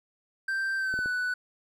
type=tone with pitch glide; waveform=triangle; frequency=1568 to 1487.7 Hz; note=G6 to F#6; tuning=0 to +9 cents; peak=-25 dBFS; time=0.48-1.34 s; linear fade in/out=5 ms; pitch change=-91 cents; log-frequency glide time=0.77-1.06 s
type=clicks; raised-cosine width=2 ms; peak=-27 dBFS; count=3; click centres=0.94 / 0.99 / 1.059 s
effects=none